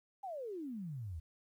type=exponential sweep; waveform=sine; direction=down; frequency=820 to 74.3 Hz; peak=-40 dBFS; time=0.23-1.2 s; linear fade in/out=10 ms; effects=12-bit